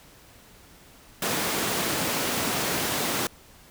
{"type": "high-pass noise", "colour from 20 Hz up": "pink", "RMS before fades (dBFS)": -27, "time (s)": [1.22, 3.27], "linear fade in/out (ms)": 2, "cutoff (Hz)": 180, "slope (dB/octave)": 12, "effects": ["pink hiss -52 dBFS RMS until 3.7 s"]}